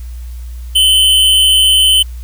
square tone with amplitude modulation, 3045 Hz, F#7, 49 cents sharp, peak -5 dBFS, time 0.75-2.03 s, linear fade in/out 10 ms, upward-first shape sine, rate 197 Hz, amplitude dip 40%, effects added 60 Hz sine -23 dBFS peak until 2.23 s + white hiss -45 dBFS RMS until 2.23 s

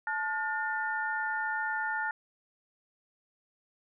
sine tone cluster, 871 / 1433 / 1799 Hz, A5 / F6 / A6, -18 / +44 / +38 cents, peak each -34 / -33 / -35 dBFS, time 0.07-2.11 s, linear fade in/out 2 ms, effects none

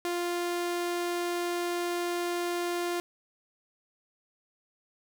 sawtooth tone, 349.2 Hz, F4, in tune, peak -25 dBFS, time 0.05-3 s, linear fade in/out 0 ms, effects 9-bit

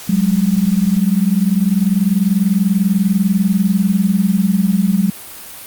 sine tone pair together, 184.72 / 204.9 Hz, F#3 / G#3, -3 / -23 cents, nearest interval major second, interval 180 cents, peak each -14 dBFS, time 0.09-5.1 s, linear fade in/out 5 ms, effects white hiss -33 dBFS RMS until 5.66 s + Opus 48 kbps

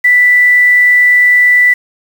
sine tone with quantisation, 1975.5 Hz, B6, in tune, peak -4 dBFS, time 0.04-1.74 s, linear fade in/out 10 ms, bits 5, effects none

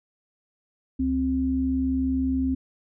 sine tone pair together, 69.45 / 262.2 Hz, C#2 / C4, +4 / +4 cents, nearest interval octave + major seventh, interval 2300 cents, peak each -29 / -22 dBFS, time 0.99-2.55 s, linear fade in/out 10 ms, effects none

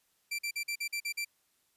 sawtooth tone bursts, 2349 Hz, D7, in tune, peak -29 dBFS, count 8, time 0.31-1.249 s, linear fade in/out 10 ms, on 78 ms, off 45 ms, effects white hiss -73 dBFS RMS until 1.76 s + resampled to 32000 Hz

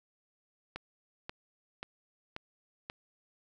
click train, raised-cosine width 0.3 ms, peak -23 dBFS, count 5, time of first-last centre 0.76-2.899 s, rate 1.87 Hz, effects none

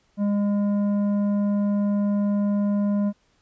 sine tone with tanh clipping, 203.8 Hz, G#3, 32 cents flat, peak -21 dBFS, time 0.17-3.13 s, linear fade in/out 50 ms, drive 9 dB, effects pink hiss -65 dBFS RMS until 3.41 s + resampled to 16000 Hz

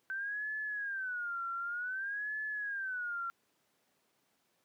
sine tone with vibrato, 1535 Hz, G6, 37 cents flat, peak -35 dBFS, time 0.1-3.3 s, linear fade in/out 0 ms, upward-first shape sine, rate 0.54 Hz, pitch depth 200 cents each way, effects pink hiss -75 dBFS RMS until 4.64 s + high-pass 200 Hz 12 dB/octave

